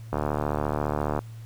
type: click train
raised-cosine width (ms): 1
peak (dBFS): -12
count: 80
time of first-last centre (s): 0.13-1.19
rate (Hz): 74.5
effects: added 113 Hz sine -38 dBFS peak until 1.45 s + pink hiss -56 dBFS RMS until 1.45 s